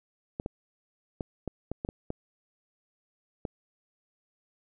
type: clicks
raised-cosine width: 2 ms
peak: -19 dBFS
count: 9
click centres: 0.399 / 0.461 / 1.208 / 1.477 / 1.716 / 1.849 / 1.889 / 2.104 / 3.452 s
effects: none

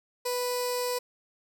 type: tone with notch filter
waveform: 15% pulse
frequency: 493.9 Hz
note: B4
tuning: in tune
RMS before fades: -30 dBFS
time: 0.25-0.99 s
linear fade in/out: 10 ms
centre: 1600 Hz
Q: 0.67
effects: none

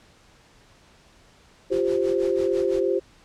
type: chord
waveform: sine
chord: F suspended second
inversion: none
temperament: equal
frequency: 349.2 / 392 / 523.3 Hz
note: F4 / G4 / C5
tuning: 0 / 0 / 0 cents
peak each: -25 / -23 / -25 dBFS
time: 1.7-3 s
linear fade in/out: 20 ms
type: noise with tremolo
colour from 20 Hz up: pink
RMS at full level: -40 dBFS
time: 1.71-2.81 s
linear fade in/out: 20 ms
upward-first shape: sine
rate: 6 Hz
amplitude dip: 85%
effects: pink hiss -55 dBFS RMS until 3.24 s + low-pass 7000 Hz 12 dB/octave

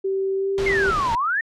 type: tone with pitch glide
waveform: sine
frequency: 386.5 to 391.9 Hz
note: G4 to G4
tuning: -24 to 0 cents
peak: -20 dBFS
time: 0.04-0.91 s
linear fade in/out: 10 ms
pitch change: +24 cents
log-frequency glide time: 0.36-0.5 s
type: noise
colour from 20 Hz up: pink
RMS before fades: -29 dBFS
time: 0.58-1.15 s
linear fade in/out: 0 ms
type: exponential two-way sweep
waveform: sine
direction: down then up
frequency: 2179 to 896 to 1877 Hz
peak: -19 dBFS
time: 0.66-1.41 s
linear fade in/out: 5 ms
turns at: 1.13 s
effects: low-pass 5000 Hz 12 dB/octave

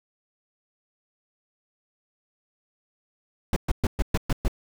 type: noise bursts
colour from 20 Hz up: brown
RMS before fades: -21 dBFS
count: 7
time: 3.53-4.481 s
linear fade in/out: 2 ms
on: 33 ms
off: 120 ms
effects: none

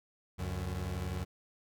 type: tone pair together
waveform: 30% pulse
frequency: 71.91 / 92.1 Hz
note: D2 / F#2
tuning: -36 / -7 cents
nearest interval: major third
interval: 429 cents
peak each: -36 / -34 dBFS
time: 0.38-1.25 s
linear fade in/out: 20 ms
effects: none

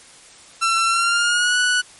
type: tone with pitch glide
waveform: sawtooth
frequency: 1347 to 1477.4 Hz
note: E6 to F#6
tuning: +37 to -3 cents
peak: -12 dBFS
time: 0.61-1.82 s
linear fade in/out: 20 ms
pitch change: +160 cents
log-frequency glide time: 0.87-1.58 s
effects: white hiss -45 dBFS RMS until 1.99 s + MP3 48 kbps

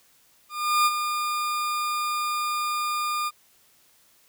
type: tone with ADSR envelope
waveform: 40% pulse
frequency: 1210 Hz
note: D#6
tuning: 49 cents flat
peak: -16 dBFS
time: 0.49-3.31 s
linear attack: 370 ms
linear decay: 37 ms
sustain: -8 dB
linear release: 37 ms
effects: white hiss -60 dBFS RMS until 4.28 s

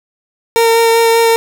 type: tone with vibrato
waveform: 30% pulse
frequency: 458.6 Hz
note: A#4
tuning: 28 cents flat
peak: -5 dBFS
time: 0.56-1.36 s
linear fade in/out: 0 ms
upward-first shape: sine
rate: 5.1 Hz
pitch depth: 11 cents each way
effects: none

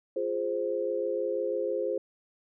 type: chord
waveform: sine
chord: F minor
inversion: none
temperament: equal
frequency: 349.2 / 415.3 / 523.3 Hz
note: F4 / Ab4 / C5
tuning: 0 / 0 / 0 cents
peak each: -34 / -32 / -30 dBFS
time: 0.16-1.98 s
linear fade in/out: 5 ms
effects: none

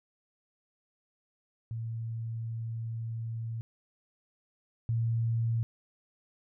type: tone pair in turn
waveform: sine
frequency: 114 / 114.93 Hz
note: A#2 / A#2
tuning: -38 / -24 cents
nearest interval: unison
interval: 14 cents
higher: second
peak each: -33 / -26 dBFS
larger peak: second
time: 1.71-3.61 / 4.89-5.63 s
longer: first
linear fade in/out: 0 ms
effects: none

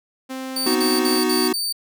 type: tone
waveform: sawtooth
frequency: 262 Hz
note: C4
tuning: 2 cents sharp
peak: -24 dBFS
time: 0.29-1.2 s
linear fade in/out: 20 ms
type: tone bursts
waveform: sawtooth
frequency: 4591 Hz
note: D8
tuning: 40 cents flat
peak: -19 dBFS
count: 5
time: 0.56-1.726 s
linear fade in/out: 5 ms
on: 190 ms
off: 54 ms
type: chord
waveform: square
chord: B major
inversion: none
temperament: equal with one note detuned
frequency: 246.9 / 311.1 / 372.6 Hz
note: B3 / D#4 / F#4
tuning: 0 / 0 / +12 cents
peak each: -24 / -24 / -22 dBFS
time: 0.66-1.53 s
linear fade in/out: 5 ms
effects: none

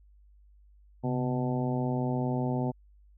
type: harmonic tone with a mistuned harmonic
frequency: 125.1 Hz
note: B2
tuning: 23 cents sharp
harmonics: 1 / 2 / 3 / 4 / 5 / 6 / 7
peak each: -30 / -31 / -37 / -39 / -39 / -40 / -40 dBFS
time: 1.03-2.72 s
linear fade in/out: 20 ms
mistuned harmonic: 1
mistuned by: +110 cents
effects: added 50 Hz sine -55 dBFS peak until 3.17 s

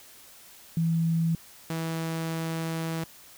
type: tone pair in turn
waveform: sine / sawtooth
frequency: 164.81 / 163.11 Hz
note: E3 / E3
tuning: 0 / -18 cents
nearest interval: unison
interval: 18 cents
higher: first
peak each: -22 / -25 dBFS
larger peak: first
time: 0.77-1.35 / 1.7-3.04 s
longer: second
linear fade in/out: 2 ms
effects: white hiss -51 dBFS RMS until 3.37 s

